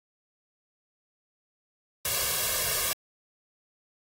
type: noise with comb filter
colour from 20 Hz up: white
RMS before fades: -28 dBFS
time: 2.05-2.93 s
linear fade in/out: 2 ms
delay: 1.8 ms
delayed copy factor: +0.95
effects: AAC 48 kbps